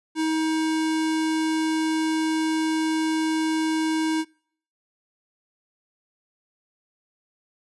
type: tone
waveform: square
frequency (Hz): 317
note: D#4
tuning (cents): +32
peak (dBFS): -22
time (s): 0.15-4.25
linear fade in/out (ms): 50
effects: noise-tail reverb RT60 0.6 s tail -26 dB re dry + resampled to 24000 Hz